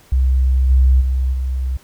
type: tone with level steps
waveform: sine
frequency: 64.8 Hz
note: C2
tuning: 16 cents flat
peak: -11 / -8 / -14 / -17 dBFS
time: 0.12-1.77 s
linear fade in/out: 5 ms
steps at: 0.69 / 1 / 1.32 s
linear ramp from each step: 20 ms
effects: pink hiss -49 dBFS RMS until 1.83 s